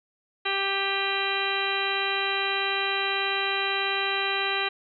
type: harmonic tone with a mistuned harmonic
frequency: 392.6 Hz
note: G4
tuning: 3 cents sharp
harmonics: 1 / 2 / 3 / 4 / 5 / 6 / 7 / 8 / 10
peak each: -33 / -33 / -33 / -33 / -33 / -33 / -33 / -33 / -33 dBFS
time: 0.45-4.69 s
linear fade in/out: 10 ms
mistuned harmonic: 6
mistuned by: +32 cents
effects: none